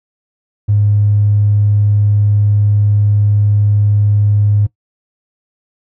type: tone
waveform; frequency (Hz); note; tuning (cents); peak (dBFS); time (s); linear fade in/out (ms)
triangle; 103.4; G#2; -7; -4; 0.68-4.67; 20
effects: noise-tail reverb RT60 0.1 s tail -20 dB re dry + tanh soft clip ceiling -6 dBFS